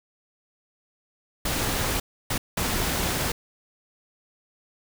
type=noise bursts at uneven times; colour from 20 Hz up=pink; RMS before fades=-26 dBFS; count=3; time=1.45-2 / 2.3-2.38 / 2.57-3.32 s; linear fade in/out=5 ms; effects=none